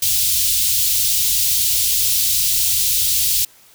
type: band-stop noise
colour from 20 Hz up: white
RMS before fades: -17 dBFS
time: 0.02-3.45 s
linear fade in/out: 5 ms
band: 110 to 3100 Hz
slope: 24 dB/octave
effects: white hiss -49 dBFS RMS until 3.74 s